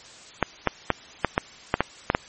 clicks, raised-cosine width 0.5 ms, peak -3 dBFS, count 9, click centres 0.427 / 0.673 / 0.903 / 1.247 / 1.379 / 1.741 / 1.806 / 2.101 / 2.149 s, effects white hiss -46 dBFS RMS until 2.28 s + MP3 32 kbps

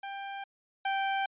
sawtooth tone pair in turn, 791 / 781.5 Hz, G5 / G5, +15 / -6 cents, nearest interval unison, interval 21 cents, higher first, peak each -33 / -24 dBFS, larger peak second, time 0.03-0.44 / 0.85-1.26 s, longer neither, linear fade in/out 5 ms, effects resampled to 8000 Hz

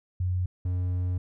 sine / triangle tone pair in turn, 91 / 90.32 Hz, F#2 / F#2, -28 / -41 cents, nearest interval unison, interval 13 cents, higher first, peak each -24 / -23 dBFS, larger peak second, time 0.2-0.46 / 0.65-1.18 s, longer second, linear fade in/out 5 ms, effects none

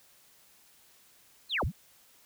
sine linear two-way sweep, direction down then up, 4399 to 41.2 to 225 Hz, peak -27 dBFS, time 1.49-1.72 s, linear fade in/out 50 ms, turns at 1.64 s, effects white hiss -61 dBFS RMS until 2.25 s

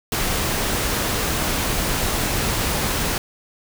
pink noise, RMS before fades -22 dBFS, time 0.12-3.18 s, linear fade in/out 2 ms, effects none

